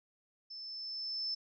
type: tone with level ramp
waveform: sine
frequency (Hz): 5274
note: E8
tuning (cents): 0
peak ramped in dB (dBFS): -44 to -33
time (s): 0.5-1.35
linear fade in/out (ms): 10
effects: none